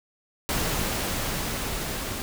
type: noise with level ramp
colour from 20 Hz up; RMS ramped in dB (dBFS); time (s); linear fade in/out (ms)
pink; -26 to -32; 0.49-2.22; 0
effects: none